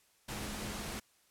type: tone in noise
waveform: sine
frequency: 209.8 Hz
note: G#3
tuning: 18 cents sharp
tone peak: -46 dBFS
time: 0.28-1 s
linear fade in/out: 10 ms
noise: pink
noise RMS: -41 dBFS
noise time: 0.28-1 s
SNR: -8 dB
effects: white hiss -69 dBFS RMS until 1.3 s + low-pass 12000 Hz 12 dB/octave